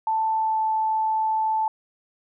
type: tone with pitch glide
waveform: sine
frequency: 883 to 876.4 Hz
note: A5 to A5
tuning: +6 to -7 cents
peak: -20 dBFS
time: 0.07-1.68 s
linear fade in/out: 2 ms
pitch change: -13 cents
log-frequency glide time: 0.32-0.61 s
effects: none